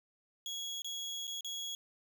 30% pulse tone with dropouts, 3332 Hz, G#7, 5 cents sharp, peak -35 dBFS, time 0.46-1.75 s, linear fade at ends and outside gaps 1 ms, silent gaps 0.82-0.845 / 1.27-1.277 / 1.408-1.446 s, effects none

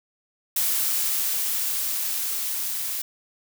blue noise with level ramp, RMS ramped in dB -23 to -29 dBFS, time 0.56-3.02 s, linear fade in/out 5 ms, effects none

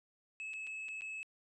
triangle tone with dropouts, 2592 Hz, E7, 30 cents flat, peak -39 dBFS, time 0.4-1.23 s, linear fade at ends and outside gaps 0 ms, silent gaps 0.534-0.538 / 0.668-0.672 / 0.884-0.888 / 1.009-1.019 s, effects resampled to 24000 Hz

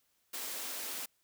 white high-pass noise, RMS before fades -40 dBFS, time 0.33-1.06 s, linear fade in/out 10 ms, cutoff 210 Hz, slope 96 dB/octave, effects white hiss -75 dBFS RMS until 1.23 s

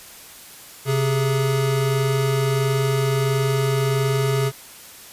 square tone pair together, 132.64 / 419.4 Hz, C3 / G#4, +24 / +17 cents, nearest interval octave + minor sixth, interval 1993 cents, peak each -20 / -24 dBFS, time 0.85-4.52 s, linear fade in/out 50 ms, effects white hiss -42 dBFS RMS until 5.12 s + resampled to 32000 Hz

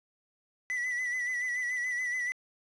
triangle tone with vibrato, 1975.5 Hz, B6, in tune, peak -28 dBFS, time 0.7-2.32 s, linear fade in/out 0 ms, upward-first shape sine, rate 7 Hz, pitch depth 44 cents each way, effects resampled to 22050 Hz + 9-bit

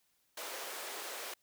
pink high-pass noise, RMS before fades -43 dBFS, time 0.37-1.34 s, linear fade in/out 5 ms, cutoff 420 Hz, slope 24 dB/octave, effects white hiss -75 dBFS RMS until 1.42 s

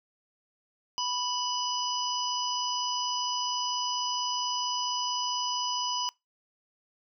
harmonic tone with a mistuned harmonic, 987.8 Hz, B5, in tune, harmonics 1 / 3 / 5 / 6, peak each -32 / -34 / -33 / -37 dBFS, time 0.98-6.09 s, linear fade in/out 0 ms, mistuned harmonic 5, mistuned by +22 cents, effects noise-tail reverb RT60 0.2 s tail -23 dB re dry

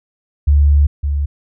sine tone pair in turn, 72.3 / 71.72 Hz, D2 / D2, -27 / -40 cents, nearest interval unison, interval 13 cents, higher first, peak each -7 / -14 dBFS, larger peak first, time 0.47-0.87 / 1.03-1.26 s, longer first, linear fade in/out 10 ms, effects none

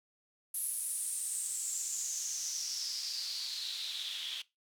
white noise with band-pass filter sweep, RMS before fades -38 dBFS, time 0.54-4.42 s, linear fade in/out 5 ms, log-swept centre 11000 to 3200 Hz, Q 6.4, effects noise-tail reverb RT60 0.2 s tail -19 dB re dry

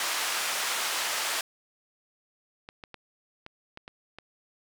pink band-pass noise, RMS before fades -30 dBFS, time 0-1.41 s, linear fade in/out 2 ms, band 1000 to 11000 Hz, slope 12 dB/octave
clicks, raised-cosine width 0.3 ms, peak -26 dBFS, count 7, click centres 2.689 / 2.838 / 2.943 / 3.464 / 3.774 / 3.879 / 4.186 s
effects none

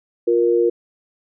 sine tone pair together, 352.1 / 470 Hz, F4 / A#4, +14 / +14 cents, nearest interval perfect fourth, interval 500 cents, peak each -16 dBFS, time 0.27-0.7 s, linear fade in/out 10 ms, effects none

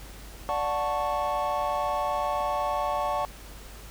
triangle chord, D major seventh, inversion none, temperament equal with one note detuned, 587.3 / 732.8 / 880 / 1108.7 Hz, D5 / F#5 / A5 / C#6, 0 / -17 / 0 / 0 cents, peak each -29 dBFS, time 0.49-3.25 s, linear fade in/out 0 ms, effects added 50 Hz sine -44 dBFS peak until 3.9 s + pink hiss -47 dBFS RMS until 3.9 s

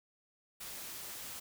white noise, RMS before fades -45 dBFS, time 0.6-1.4 s, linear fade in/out 10 ms, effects none

